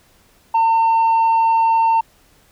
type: tone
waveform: sine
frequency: 906 Hz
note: A#5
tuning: 50 cents flat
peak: -9 dBFS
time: 0.54-2.01 s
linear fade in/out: 10 ms
effects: tanh soft clip ceiling -11 dBFS + pink hiss -54 dBFS RMS until 2.51 s